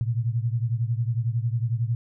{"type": "beating tone pair", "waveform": "sine", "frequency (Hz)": [113.6, 124.6], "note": ["A#2", "B2"], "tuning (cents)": [-44, 16], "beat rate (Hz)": 11, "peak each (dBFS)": [-24, -27], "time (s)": [0.01, 1.95], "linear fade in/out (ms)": 0, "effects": []}